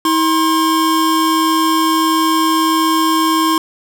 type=tone pair together; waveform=square; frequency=321.5 / 1066 Hz; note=E4 / C6; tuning=-43 / +32 cents; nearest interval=octave + major sixth; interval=2075 cents; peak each=-15 dBFS; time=0.05-3.58 s; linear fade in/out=2 ms; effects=none